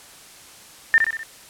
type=tone with echo; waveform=sine; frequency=1800 Hz; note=A6; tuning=39 cents sharp; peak=-10 dBFS; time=0.94-0.98 s; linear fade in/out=0 ms; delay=63 ms; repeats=4; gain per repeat=-5 dB; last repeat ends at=1.232 s; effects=white hiss -45 dBFS RMS until 1.49 s + low-pass 11000 Hz 12 dB/octave